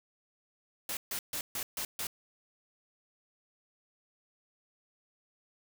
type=noise bursts; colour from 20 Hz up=white; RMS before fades=-36 dBFS; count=6; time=0.89-2.07 s; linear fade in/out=2 ms; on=80 ms; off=140 ms; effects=none